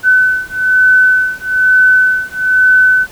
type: beating tone pair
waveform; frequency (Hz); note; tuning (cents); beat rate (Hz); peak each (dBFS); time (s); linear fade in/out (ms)
sine; 1510 / 1511.1; F#6 / F#6; +35 / +36; 1.1; -10; 0.03-3.07; 50
effects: pink hiss -37 dBFS RMS until 3.11 s